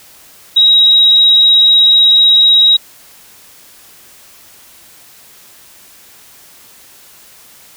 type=tone; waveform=sine; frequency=3821 Hz; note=A#7; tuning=42 cents sharp; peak=-4 dBFS; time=0.56-2.77 s; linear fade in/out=10 ms; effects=white hiss -41 dBFS RMS until 7.76 s